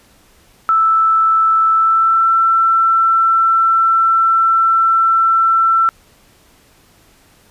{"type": "tone with pitch glide", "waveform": "sine", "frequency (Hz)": [1318.5, 1340], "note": ["E6", "E6"], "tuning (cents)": [0, 28], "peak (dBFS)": -9, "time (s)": [0.69, 5.89], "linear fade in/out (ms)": 0, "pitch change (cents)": 28, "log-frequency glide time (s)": [1.74, 2.28], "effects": ["pink hiss -50 dBFS RMS until 7.5 s", "resampled to 32000 Hz"]}